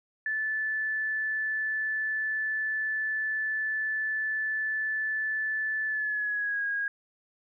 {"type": "tone with pitch glide", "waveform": "sine", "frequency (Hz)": [1746, 1638.5], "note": ["A6", "G#6"], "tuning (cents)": [-14, -24], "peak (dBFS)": -27, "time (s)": [0.26, 6.88], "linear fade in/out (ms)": 2, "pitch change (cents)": -110, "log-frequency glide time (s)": [5.86, 6.65], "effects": []}